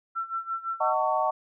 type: tone with tremolo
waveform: sine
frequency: 1345 Hz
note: E6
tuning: 34 cents sharp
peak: -26 dBFS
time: 0.15-0.95 s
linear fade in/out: 20 ms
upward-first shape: sine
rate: 5.9 Hz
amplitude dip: 85%
type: chord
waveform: sine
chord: D# half-diminished seventh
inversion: none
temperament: just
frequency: 622.3 / 746.7 / 896 / 1120.1 Hz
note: D#5 / F#5 / A5 / C#6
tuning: 0 / +16 / +31 / +18 cents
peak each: -28 dBFS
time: 0.8-1.31 s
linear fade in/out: 10 ms
effects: none